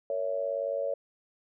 sine tone with amplitude modulation, 560 Hz, C#5, 18 cents sharp, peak -24 dBFS, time 0.1-0.94 s, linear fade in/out 2 ms, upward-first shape sine, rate 98.6 Hz, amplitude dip 90%, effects none

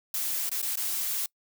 blue noise with dropouts, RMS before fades -30 dBFS, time 0.14-1.26 s, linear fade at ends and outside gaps 2 ms, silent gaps 0.493-0.515 / 0.617-0.627 / 0.757-0.772 s, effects noise-tail reverb RT60 0.1 s tail -25 dB re dry

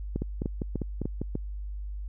two click trains, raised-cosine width 3 ms, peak -17 / -16 dBFS, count 6 / 5, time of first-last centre 0.22-1.216 / 0.16-1.354 s, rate 5.02 / 3.35 Hz, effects added 50 Hz sine -33 dBFS peak until 2.08 s

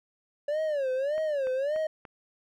triangle tone with vibrato, 569 Hz, C#5, 45 cents sharp, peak -24 dBFS, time 0.48-1.87 s, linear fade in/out 5 ms, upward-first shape sine, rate 1.7 Hz, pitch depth 180 cents each way
click train, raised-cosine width 0.5 ms, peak -29 dBFS, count 4, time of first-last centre 1.18-2.052 s, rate 3.44 Hz
effects none

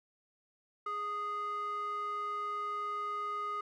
square tone with band-pass filter, 413.8 Hz, G#4, 6 cents flat, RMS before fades -37 dBFS, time 0.86-3.61 s, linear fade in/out 5 ms, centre 1300 Hz, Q 4.5, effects none

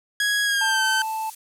sawtooth tone with pitch glide, 1661.2 to 1541 Hz, G#6 to G6, 0 to -30 cents, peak -16 dBFS, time 0.2-1.02 s, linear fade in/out 2 ms, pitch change -130 cents, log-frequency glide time 0.44-0.83 s
triangle tone, 880 Hz, A5, in tune, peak -23 dBFS, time 0.61-1.3 s, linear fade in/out 5 ms
violet noise, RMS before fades -34 dBFS, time 0.84-1.35 s, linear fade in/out 5 ms
effects low-pass 11000 Hz 12 dB/octave

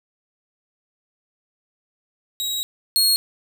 sawtooth tone pair in turn, 3829 / 4298 Hz, A#7 / C8, +46 / +46 cents, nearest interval major second, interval 200 cents, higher second, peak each -20 / -12 dBFS, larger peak second, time 2.4-2.63 / 2.96-3.16 s, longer first, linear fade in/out 0 ms, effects 8-bit

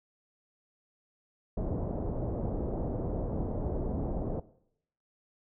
pink low-pass noise, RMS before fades -33 dBFS, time 1.57-4.4 s, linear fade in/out 5 ms, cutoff 670 Hz, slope 24 dB/octave, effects noise-tail reverb RT60 0.7 s tail -18 dB re dry

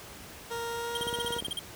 20% pulse tone with pitch glide, 466.2 to 474.1 Hz, A#4 to A#4, 0 to +29 cents, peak -28 dBFS, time 0.5-1.4 s, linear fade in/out 20 ms, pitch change +29 cents, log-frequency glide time 0.7-1.08 s
square tone bursts, 3195 Hz, G7, 32 cents sharp, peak -31 dBFS, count 11, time 0.95-1.592 s, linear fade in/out 2 ms, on 22 ms, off 40 ms
click train, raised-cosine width 2 ms, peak -25 dBFS, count 9, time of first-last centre 1.01-1.483 s, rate 16.9 Hz
effects pink hiss -46 dBFS RMS until 1.75 s + high-pass 60 Hz 12 dB/octave

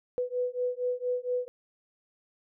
sine beating tone pair, 493.9 / 498.2 Hz, B4 / B4, 0 / +15 cents, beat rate 4.3 Hz, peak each -31 dBFS, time 0.18-1.48 s, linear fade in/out 0 ms, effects none

